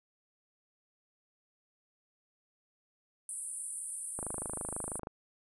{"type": "band-pass noise", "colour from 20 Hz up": "white", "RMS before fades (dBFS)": -41, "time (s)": [3.29, 4.99], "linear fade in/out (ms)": 2, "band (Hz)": [8600, 10000], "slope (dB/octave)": 96}
{"type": "click train", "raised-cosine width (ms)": 1, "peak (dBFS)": -25, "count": 24, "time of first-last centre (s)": [4.19, 5.071], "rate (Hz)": 26.1}
{"effects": []}